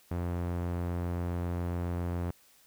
sawtooth tone with low-pass filter, 87.31 Hz, F2, in tune, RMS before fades -33 dBFS, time 0.11-2.31 s, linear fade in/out 5 ms, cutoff 1500 Hz, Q 0.55, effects white hiss -62 dBFS RMS until 2.66 s

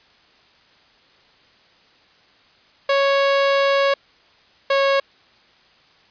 sawtooth tone pair in turn, 554 / 550.2 Hz, C#5 / C#5, -1 / -13 cents, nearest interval unison, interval 12 cents, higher first, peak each -11 dBFS, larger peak neither, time 2.89-3.94 / 4.7-5 s, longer first, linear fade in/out 5 ms, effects white hiss -54 dBFS RMS until 6.1 s + resampled to 11025 Hz

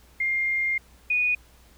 sine tone pair in turn, 2115 / 2470 Hz, C7 / D#7, +18 / -13 cents, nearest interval minor third, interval 269 cents, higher second, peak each -22 / -20 dBFS, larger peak second, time 0.2-0.78 / 1.1-1.35 s, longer first, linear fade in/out 5 ms, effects added 60 Hz sine -54 dBFS peak until 1.77 s + pink hiss -57 dBFS RMS until 1.77 s

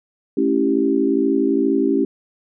sine chord, A dominant seventh, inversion none, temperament equal, 220 / 277.2 / 329.6 / 392 Hz, A3 / C#4 / E4 / G4, 0 / 0 / 0 / 0 cents, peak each -24 / -18 / -21 / -20 dBFS, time 0.37-2.05 s, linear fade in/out 5 ms, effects none

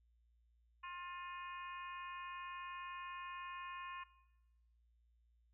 harmonic tone with a mistuned harmonic, 354.9 Hz, F4, 28 cents sharp, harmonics 3 / 4 / 5 / 6 / 7 / 8, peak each -47 / -59 / -55 / -63 / -54 / -60 dBFS, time 0.83-4.04 s, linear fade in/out 10 ms, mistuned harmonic 4, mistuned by -18 cents, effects noise-tail reverb RT60 1.0 s tail -19 dB re dry + added 58 Hz sine -70 dBFS peak until 5.53 s

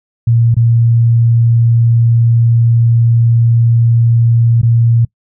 sine tone with dropouts, 116.54 Hz, A#2, in tune, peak -6 dBFS, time 0.27-5.05 s, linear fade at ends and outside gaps 5 ms, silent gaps 0.544-0.566 / 4.616-4.63 s, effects noise-tail reverb RT60 0.1 s tail -25 dB re dry

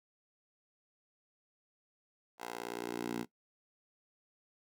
10% pulse tone with high-pass filter sweep, 59 Hz, A#1, 22 cents sharp, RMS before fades -40 dBFS, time 2.38-3.26 s, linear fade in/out 50 ms, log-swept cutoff 650 to 240 Hz, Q 1.8, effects noise-tail reverb RT60 0.1 s tail -18 dB re dry

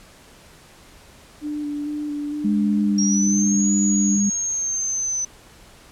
sine tone with vibrato, 294.9 Hz, D4, 7 cents sharp, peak -24 dBFS, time 1.41-4.19 s, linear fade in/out 50 ms, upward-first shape square, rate 2.2 Hz, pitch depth 15 cents each way
sine tone with pitch glide, 207.7 to 201.8 Hz, G#3 to G#3, 0 to -49 cents, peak -17 dBFS, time 2.44-4.3 s, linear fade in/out 10 ms, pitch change -49 cents, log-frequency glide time 2.81-3 s
sine linear two-way sweep, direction up then down, 5588 to 6850 to 6060 Hz, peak -21 dBFS, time 2.98-5.25 s, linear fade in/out 5 ms, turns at 3.74 s
effects pink hiss -48 dBFS RMS until 5.91 s + low-pass 11000 Hz 12 dB/octave

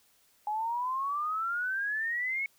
sine exponential sweep, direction up, 830.6 to 2217 Hz, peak -29 dBFS, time 0.47-2.46 s, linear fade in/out 2 ms, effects white hiss -66 dBFS RMS until 2.58 s

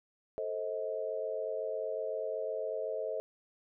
sine chord, A diminished, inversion none, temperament just, 440 / 528 / 633.6 Hz, A4 / C5 / Eb5, 0 / +16 / +31 cents, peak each -38 / -38 / -37 dBFS, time 0.38-3.2 s, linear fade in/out 0 ms, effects none

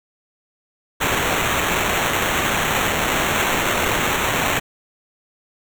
white noise with sample-and-hold, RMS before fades -20 dBFS, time 1-4.6 s, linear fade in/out 20 ms, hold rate 4900 Hz, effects none

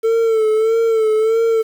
triangle tone with vibrato, 445 Hz, A4, 20 cents sharp, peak -10 dBFS, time 0.03-1.63 s, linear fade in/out 20 ms, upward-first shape sine, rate 1.6 Hz, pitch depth 49 cents each way, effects 7-bit

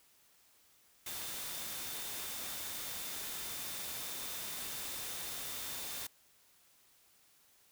sine tone in noise, 3589 Hz, A7, 34 cents sharp, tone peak -52 dBFS, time 1.06-6.07 s, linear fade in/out 5 ms, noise white, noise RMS -42 dBFS, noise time 1.06-6.07 s, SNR -13 dB, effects white hiss -67 dBFS RMS until 7.71 s

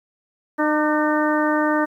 harmonic tone with a mistuned harmonic, 303.7 Hz, D#4, 42 cents flat, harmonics 1 / 2 / 3 / 4 / 5 / 6, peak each -20 / -23 / -25 / -26 / -27 / -28 dBFS, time 0.58-1.86 s, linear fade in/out 20 ms, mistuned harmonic 4, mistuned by -29 cents, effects 9-bit

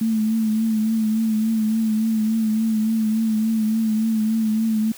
sine tone with vibrato, 220 Hz, A3, in tune, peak -17 dBFS, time 0.01-4.92 s, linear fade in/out 5 ms, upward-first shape triangle, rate 3.5 Hz, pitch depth 45 cents each way, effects white hiss -42 dBFS RMS until 4.97 s

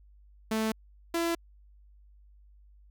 sawtooth tone pair in turn, 220 / 336.6 Hz, A3 / E4, 0 / +36 cents, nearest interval perfect fifth, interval 736 cents, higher second, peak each -23 dBFS, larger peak neither, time 0.51-0.72 / 1.14-1.35 s, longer neither, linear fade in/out 5 ms, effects added 50 Hz sine -54 dBFS peak until 2.9 s

